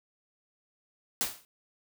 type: noise with exponential decay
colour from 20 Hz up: white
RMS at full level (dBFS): -26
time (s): 1.21-1.45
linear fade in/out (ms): 0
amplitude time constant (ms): 52
effects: none